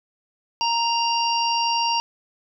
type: harmonic tone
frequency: 932.3 Hz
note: A#5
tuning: in tune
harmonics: 1 / 3 / 5 / 6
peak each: -21 / -26 / -28 / -29 dBFS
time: 0.61-2 s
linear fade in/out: 0 ms
effects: none